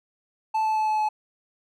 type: tone with pitch steps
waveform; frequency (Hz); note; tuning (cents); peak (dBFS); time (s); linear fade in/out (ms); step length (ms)
triangle; 876 / 871 / 865.9 / 861 / 856; A5 / A5 / A5 / A5 / A5; -8 / -18 / -28 / -38 / -48; -19; 0.54-1.09; 10; 110
effects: none